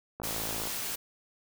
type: click train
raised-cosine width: 1 ms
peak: -24 dBFS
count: 27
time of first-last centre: 0.2-0.673 s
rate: 55 Hz
type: noise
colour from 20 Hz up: white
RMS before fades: -35 dBFS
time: 0.23-0.96 s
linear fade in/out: 10 ms
effects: none